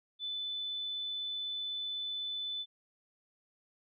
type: tone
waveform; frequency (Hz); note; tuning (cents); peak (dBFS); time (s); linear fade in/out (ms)
sine; 3504; A7; -8; -35; 0.19-2.66; 50
effects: none